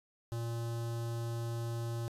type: tone with notch filter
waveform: square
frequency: 116.54 Hz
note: A#2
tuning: in tune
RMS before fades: -37 dBFS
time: 0.32-2.08 s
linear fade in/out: 0 ms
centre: 2200 Hz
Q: 1.2
effects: resampled to 32000 Hz